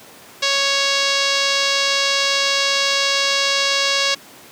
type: tone with low-pass filter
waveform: 5% pulse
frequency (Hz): 554.4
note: C#5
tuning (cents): 0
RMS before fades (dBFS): -18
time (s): 0.42-4.15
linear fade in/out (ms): 10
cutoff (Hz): 5100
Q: 1.4
effects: pink hiss -42 dBFS RMS until 4.51 s + high-pass 200 Hz 12 dB/octave